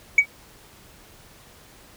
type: tone with exponential decay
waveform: sine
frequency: 2262 Hz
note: C#7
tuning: 34 cents sharp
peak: -5 dBFS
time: 0.18-0.26 s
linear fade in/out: 5 ms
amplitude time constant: 17 ms
effects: tanh soft clip ceiling -7 dBFS + pink hiss -50 dBFS RMS until 1.96 s